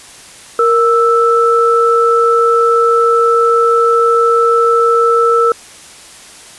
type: tone pair together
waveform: sine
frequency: 466.2 / 1320.1 Hz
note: A#4 / E6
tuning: 0 / +2 cents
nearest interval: octave + tritone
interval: 1802 cents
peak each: -10 dBFS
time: 0.59-5.52 s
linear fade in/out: 2 ms
effects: white hiss -36 dBFS RMS until 6.58 s + resampled to 24000 Hz